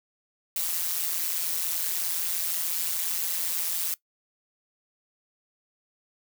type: noise with amplitude modulation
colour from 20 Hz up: blue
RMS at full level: -25 dBFS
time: 0.56-3.94 s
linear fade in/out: 2 ms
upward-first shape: sine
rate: 170 Hz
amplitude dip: 85%
effects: noise-tail reverb RT60 0.1 s tail -19 dB re dry